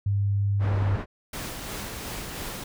sine tone with pitch glide, 100.3 to 99.03 Hz, G2 to G2, +40 to +18 cents, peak -21 dBFS, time 0.06-0.96 s, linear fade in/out 5 ms, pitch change -22 cents, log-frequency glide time 0.69-0.75 s
pink low-pass noise, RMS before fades -33 dBFS, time 0.59-1.06 s, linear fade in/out 50 ms, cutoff 1500 Hz, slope 12 dB/octave
pink noise with tremolo, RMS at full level -34 dBFS, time 1.33-2.64 s, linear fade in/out 5 ms, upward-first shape sine, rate 2.9 Hz, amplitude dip 25%
effects none

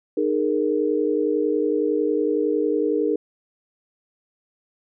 sine chord, D# suspended fourth, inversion none, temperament equal with one note detuned, 306.1 / 415.3 / 466.2 Hz, D#4 / G#4 / A#4, -28 / 0 / 0 cents, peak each -23 dBFS, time 0.17-3.16 s, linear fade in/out 5 ms, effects none

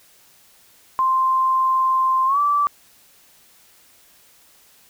sine tone with pitch glide, 1046.5 to 1161.2 Hz, C6 to D6, 0 to -20 cents, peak -15 dBFS, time 0.99-2.67 s, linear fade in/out 0 ms, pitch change +180 cents, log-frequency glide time 2.26-2.39 s, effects white hiss -53 dBFS RMS until 4.89 s

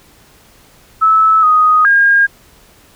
sine tone with pitch steps, 1304 / 1248 / 1619 Hz, E6 / D#6 / G#6, -19 / +5 / -45 cents, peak -6 dBFS, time 1.01-2.27 s, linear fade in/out 20 ms, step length 420 ms, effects pink hiss -46 dBFS RMS until 2.95 s

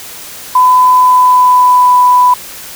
sine tone with pitch glide, 1006 to 993.3 Hz, B5 to B5, +32 to +10 cents, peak -3 dBFS, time 0.55-2.34 s, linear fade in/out 5 ms, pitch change -22 cents, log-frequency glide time 0.93-1.93 s, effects white hiss -28 dBFS RMS until 2.75 s

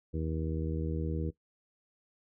harmonic tone, 79.4 Hz, D#2, 36 cents sharp, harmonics 1 / 2 / 3 / 4 / 5 / 6, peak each -34 / -36 / -43 / -39 / -44 / -42 dBFS, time 0.13-1.31 s, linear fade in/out 20 ms, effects noise-tail reverb RT60 0.1 s tail -17 dB re dry

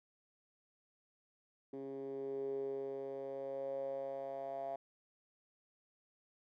10% pulse tone with band-pass filter sweep, 136.2 Hz, C#3, 30 cents flat, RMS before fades -42 dBFS, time 1.73-4.76 s, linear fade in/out 5 ms, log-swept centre 340 to 680 Hz, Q 7.1, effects none

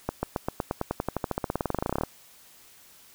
accelerating click train, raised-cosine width 1 ms, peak -12 dBFS, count 30, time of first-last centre 0.09-2.035 s, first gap 140 ms, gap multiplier 0.94, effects white hiss -54 dBFS RMS until 3.14 s

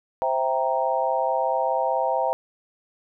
sine chord, C dominant seventh, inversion none, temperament equal, 523.3 / 659.3 / 784 / 932.3 Hz, C5 / E5 / G5 / Bb5, 0 / 0 / 0 / 0 cents, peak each -26 dBFS, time 0.22-2.33 s, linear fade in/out 0 ms, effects none

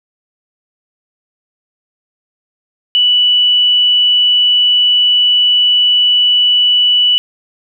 sine tone, 2960 Hz, F#7, in tune, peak -7 dBFS, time 2.95-7.18 s, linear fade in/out 0 ms, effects none

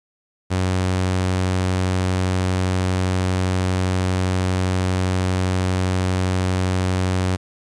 sawtooth tone, 92.5 Hz, F#2, in tune, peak -14 dBFS, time 0.5-7.37 s, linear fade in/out 20 ms, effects resampled to 22050 Hz + 9-bit

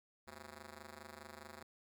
5% pulse ring-modulated tone, 149.2 Hz, D3, 28 cents sharp, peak -37 dBFS, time 0.27-1.63 s, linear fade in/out 2 ms, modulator 62.2 Hz, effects none

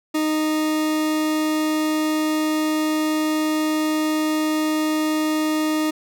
40% pulse tone, 309.5 Hz, D#4, 9 cents flat, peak -18 dBFS, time 0.14-5.91 s, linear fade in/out 10 ms, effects none

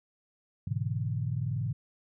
sine chord, E dominant seventh, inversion first, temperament equal with one note detuned, 103.83 / 123.47 / 143.73 / 164.81 Hz, G#2 / B2 / D3 / E3, 0 / 0 / -37 / 0 cents, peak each -33 / -33 / -35 / -39 dBFS, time 0.67-1.73 s, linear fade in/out 5 ms, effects none

